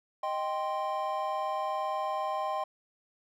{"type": "chord", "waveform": "triangle", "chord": "C minor", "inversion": "first", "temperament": "equal", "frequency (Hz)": [622.3, 784, 1046.5], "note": ["Eb5", "G5", "C6"], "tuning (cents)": [0, 0, 0], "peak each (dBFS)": [-33, -32, -32], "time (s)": [0.23, 2.64], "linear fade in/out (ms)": 5, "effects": []}